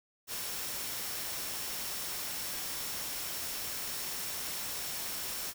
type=tone in noise; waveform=sine; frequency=5450 Hz; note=F8; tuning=43 cents flat; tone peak=-47 dBFS; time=0.27-5.54 s; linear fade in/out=50 ms; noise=white; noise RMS=-38 dBFS; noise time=0.27-5.54 s; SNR=-12 dB; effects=none